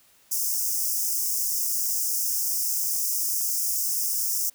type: high-pass noise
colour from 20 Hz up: white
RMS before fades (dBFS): -26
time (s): 0.31-4.5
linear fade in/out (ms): 10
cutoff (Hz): 5100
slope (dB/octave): 96
effects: white hiss -59 dBFS RMS until 4.54 s